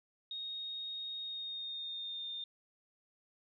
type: tone with pitch glide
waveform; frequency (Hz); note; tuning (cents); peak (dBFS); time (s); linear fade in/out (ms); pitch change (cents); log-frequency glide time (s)
sine; 3729 to 3629; A#7 to A#7; 0 to -47; -39; 0.31-2.44; 2; -47; 1.2-2.3
effects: none